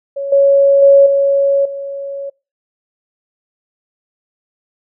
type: tone with level steps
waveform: sine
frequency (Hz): 556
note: C#5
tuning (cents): +5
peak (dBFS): -18 / -6 / -3 / -9 / -21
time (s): 0.16-2.3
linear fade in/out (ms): 10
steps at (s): 0.32 / 0.82 / 1.06 / 1.65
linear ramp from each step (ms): 5
effects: noise-tail reverb RT60 0.3 s tail -25 dB re dry